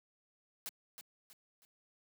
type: noise with echo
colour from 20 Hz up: white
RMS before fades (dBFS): -42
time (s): 0.66-0.69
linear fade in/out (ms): 0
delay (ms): 320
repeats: 3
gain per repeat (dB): -8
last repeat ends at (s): 1.65
effects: high-pass 200 Hz 12 dB/octave